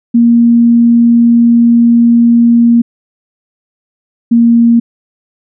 sine tone pair in turn, 234.9 / 233.6 Hz, A#3 / A#3, +13 / +4 cents, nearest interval unison, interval 9 cents, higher first, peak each -3 dBFS, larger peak neither, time 0.14-2.82 / 4.31-4.8 s, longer first, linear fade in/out 10 ms, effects none

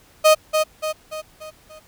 35% pulse tone with echo, 622.3 Hz, D#5, in tune, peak -8 dBFS, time 0.24-0.35 s, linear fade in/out 20 ms, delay 290 ms, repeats 5, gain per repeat -6 dB, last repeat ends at 1.8 s, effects pink hiss -53 dBFS RMS until 1.87 s

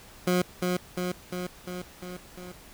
20% pulse tone with echo, 180.1 Hz, F#3, 46 cents flat, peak -17 dBFS, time 0.27-0.42 s, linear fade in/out 5 ms, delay 350 ms, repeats 6, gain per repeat -3 dB, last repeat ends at 2.52 s, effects pink hiss -50 dBFS RMS until 2.73 s

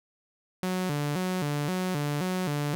sawtooth tone with vibrato, 164.1 Hz, E3, 8 cents flat, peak -23 dBFS, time 0.63-2.75 s, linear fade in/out 0 ms, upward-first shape square, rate 1.9 Hz, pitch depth 200 cents each way, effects none

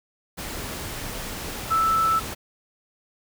sine tone in noise, 1318.5 Hz, E6, in tune, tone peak -18 dBFS, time 1.7-2.2 s, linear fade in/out 20 ms, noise pink, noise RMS -33 dBFS, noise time 0.37-2.35 s, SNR +12 dB, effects none

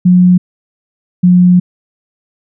sine tone pair in turn, 180.3 / 179.33 Hz, F#3 / F3, -45 / +46 cents, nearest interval unison, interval 9 cents, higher first, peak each -3 dBFS, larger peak neither, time 0.05-0.38 / 1.23-1.6 s, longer second, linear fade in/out 10 ms, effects none

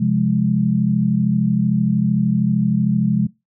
sine chord, F minor, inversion second, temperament equal with one note detuned, 132.1 / 174.61 / 207.7 Hz, C3 / F3 / Ab3, +17 / 0 / 0 cents, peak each -20 / -19 / -17 dBFS, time 0-3.27 s, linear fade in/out 10 ms, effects noise-tail reverb RT60 0.2 s tail -19 dB re dry

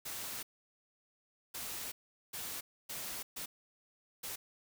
white noise bursts at uneven times, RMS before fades -42 dBFS, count 6, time 0.05-0.43 / 1.54-1.92 / 2.33-2.61 / 2.89-3.23 / 3.36-3.46 / 4.23-4.36 s, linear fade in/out 10 ms, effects none

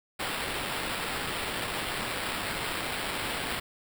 white noise with sample-and-hold, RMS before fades -33 dBFS, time 0.19-3.6 s, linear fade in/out 10 ms, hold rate 6300 Hz, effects none

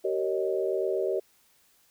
sine chord, Eb dominant seventh, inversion first, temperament equal with one note detuned, 383.9 / 466.2 / 554.4 / 622.3 Hz, G4 / Bb4 / Db5 / Eb5, -36 / 0 / 0 / 0 cents, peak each -28 / -32 / -33 / -32 dBFS, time 0.04-1.2 s, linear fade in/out 10 ms, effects white hiss -64 dBFS RMS until 1.9 s

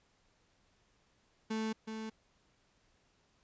35% pulse tone with echo, 220 Hz, A3, in tune, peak -32 dBFS, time 1.5-1.73 s, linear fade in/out 10 ms, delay 370 ms, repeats 1, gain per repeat -6 dB, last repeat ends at 2.1 s, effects pink hiss -72 dBFS RMS until 3.43 s + resampled to 16000 Hz

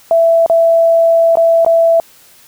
sine tone with dropouts, 664 Hz, E5, 12 cents sharp, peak -6 dBFS, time 0.11-2 s, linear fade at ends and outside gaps 1 ms, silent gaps 0.462-0.498 / 1.355-1.371 / 1.648-1.663 s, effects white hiss -44 dBFS RMS until 2.47 s

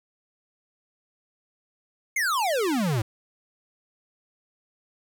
square exponential sweep, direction down, 2217 to 102.9 Hz, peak -23 dBFS, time 2.16-3.02 s, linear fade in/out 5 ms, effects none

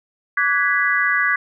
sine chord, G# half-diminished seventh, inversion second, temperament equal with one note detuned, 1153.8 / 1480 / 1661.2 / 1975.5 Hz, D6 / F#6 / G#6 / B6, -31 / 0 / 0 / 0 cents, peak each -23 / -23 / -19 / -20 dBFS, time 0.37-1.36 s, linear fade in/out 5 ms, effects none

